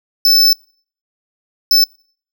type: tone bursts at uneven times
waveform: square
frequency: 5274 Hz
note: E8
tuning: in tune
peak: -8 dBFS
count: 2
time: 0.25-0.53 / 1.71-1.84 s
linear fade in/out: 2 ms
effects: noise-tail reverb RT60 0.5 s tail -26 dB re dry